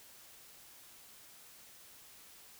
silence, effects white hiss -57 dBFS RMS until 2.59 s

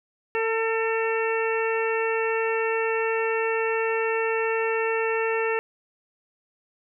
harmonic tone, 449.3 Hz, A4, 36 cents sharp, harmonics 1 / 2 / 3 / 4 / 5 / 6, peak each -24 / -31 / -33 / -31 / -35 / -32 dBFS, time 0.35-5.59 s, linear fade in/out 0 ms, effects none

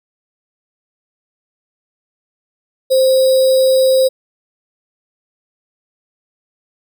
sine tone with sample-and-hold, 524 Hz, C5, 2 cents sharp, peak -8 dBFS, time 2.9-4.09 s, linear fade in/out 20 ms, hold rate 4410 Hz, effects none

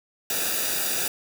white noise with comb filter, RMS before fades -26 dBFS, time 0.3-1.08 s, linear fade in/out 2 ms, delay 0.94 ms, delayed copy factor -0.7, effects none

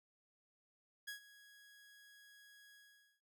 sawtooth tone with ADSR envelope, 1661.2 Hz, G#6, in tune, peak -39 dBFS, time 1.07-3.21 s, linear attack 14 ms, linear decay 110 ms, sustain -18 dB, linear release 470 ms, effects none

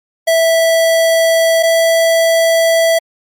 square tone pair in turn, 657 / 659.5 Hz, E5 / E5, -6 / +1 cents, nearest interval unison, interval 7 cents, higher second, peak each -9 dBFS, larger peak neither, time 0.27-1.63 / 1.63-2.99 s, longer neither, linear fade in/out 10 ms, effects MP3 64 kbps

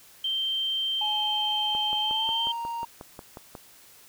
sine tone, 3136 Hz, G7, in tune, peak -25 dBFS, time 0.24-2.52 s, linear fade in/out 5 ms
triangle tone with pitch glide, 849 to 931.2 Hz, G#5 to A#5, +38 to -2 cents, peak -28 dBFS, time 1.01-2.85 s, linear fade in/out 5 ms, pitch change +160 cents, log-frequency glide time 2-2.48 s
click train, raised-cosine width 1 ms, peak -25 dBFS, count 11, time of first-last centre 1.75-3.552 s, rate 5.55 Hz
effects white hiss -53 dBFS RMS until 4.08 s

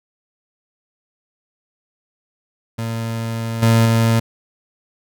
30% pulse tone with level steps, 114.1 Hz, A#2, 37 cents flat, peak -19 / -8 / -10 dBFS, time 2.78-4.2 s, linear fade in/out 10 ms, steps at 3.62 / 3.85 s, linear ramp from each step 10 ms, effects none

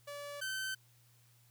sawtooth tone pair in turn, 576 / 1537.7 Hz, D5 / G6, -34 / -34 cents, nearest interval octave + perfect fourth, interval 1700 cents, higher second, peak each -39 / -33 dBFS, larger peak second, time 0.07-0.41 / 0.41-0.75 s, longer neither, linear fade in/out 10 ms, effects added 119 Hz sine -65 dBFS peak until 1.5 s + white hiss -69 dBFS RMS until 1.5 s

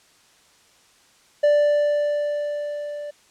triangle tone with level ramp, 587.3 Hz, D5, in tune, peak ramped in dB -11 to -28 dBFS, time 1.43-3.11 s, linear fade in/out 10 ms, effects white hiss -56 dBFS RMS until 3.3 s + low-pass 8000 Hz 12 dB/octave

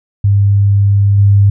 sine tone with level steps, 100.4 Hz, G2, 42 cents sharp, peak -6 / -4 dBFS, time 0.24-1.5 s, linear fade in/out 5 ms, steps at 1.18 s, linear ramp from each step 5 ms, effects none

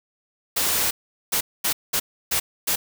white noise bursts at uneven times, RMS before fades -22 dBFS, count 6, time 0.56-0.91 / 1.32-1.41 / 1.64-1.73 / 1.93-2 / 2.31-2.4 / 2.67-2.76 s, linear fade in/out 10 ms, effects none

